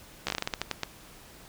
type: slowing click train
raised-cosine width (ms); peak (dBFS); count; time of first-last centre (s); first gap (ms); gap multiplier
0.2; -11; 12; 0.27-0.833; 14; 1.24
effects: pink hiss -51 dBFS RMS until 1.48 s